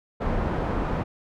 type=low-pass noise; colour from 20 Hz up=pink; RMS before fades=-26 dBFS; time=0.2-1.04 s; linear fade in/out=20 ms; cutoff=1100 Hz; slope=12 dB/octave; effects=none